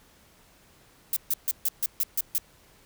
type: noise bursts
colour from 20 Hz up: violet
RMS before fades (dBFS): -25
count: 8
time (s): 1.13-2.382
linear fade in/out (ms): 2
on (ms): 34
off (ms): 140
effects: pink hiss -58 dBFS RMS until 2.85 s